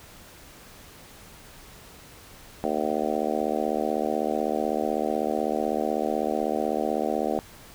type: harmonic tone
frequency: 76 Hz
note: D#2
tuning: 40 cents flat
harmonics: 3 / 4 / 5 / 6 / 7 / 8 / 9 / 10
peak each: -32 / -32 / -32 / -32 / -32 / -32 / -32 / -32 dBFS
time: 2.64-7.39 s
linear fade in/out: 0 ms
effects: pink hiss -48 dBFS RMS until 7.74 s